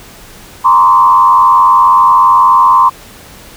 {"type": "tone with frequency modulation", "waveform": "sine", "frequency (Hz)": 1039, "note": "C6", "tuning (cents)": -12, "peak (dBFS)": -3, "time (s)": [0.64, 2.9], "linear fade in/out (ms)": 20, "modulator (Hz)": 91.4, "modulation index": 1, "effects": ["pink hiss -35 dBFS RMS until 3.56 s"]}